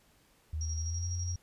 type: tone with pitch glide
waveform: sine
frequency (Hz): 77.78 to 86.3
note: D#2 to F2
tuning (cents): 0 to -20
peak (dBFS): -32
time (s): 0.53-1.36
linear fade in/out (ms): 5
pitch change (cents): +180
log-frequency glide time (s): 0.8-1.06
type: tone with tremolo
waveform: sine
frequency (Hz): 5660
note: F8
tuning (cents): +22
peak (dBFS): -38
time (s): 0.61-1.36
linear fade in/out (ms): 2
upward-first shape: square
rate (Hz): 12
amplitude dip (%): 50
effects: pink hiss -66 dBFS RMS until 1.42 s + resampled to 32000 Hz